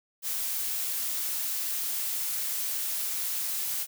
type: noise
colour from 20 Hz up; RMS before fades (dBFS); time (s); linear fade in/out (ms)
blue; -31; 0.22-3.87; 50
effects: none